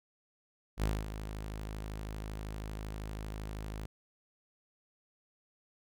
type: tone with ADSR envelope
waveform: sawtooth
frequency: 52.7 Hz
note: G#1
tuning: 26 cents sharp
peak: -24 dBFS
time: 0.77-3.86 s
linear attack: 60 ms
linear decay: 220 ms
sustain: -11 dB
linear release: 4 ms
effects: none